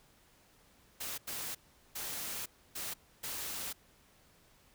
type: noise bursts at uneven times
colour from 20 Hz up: white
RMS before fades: -40 dBFS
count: 5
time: 1-1.18 / 1.27-1.55 / 1.95-2.46 / 2.75-2.94 / 3.23-3.73 s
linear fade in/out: 10 ms
effects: pink hiss -65 dBFS RMS until 4.74 s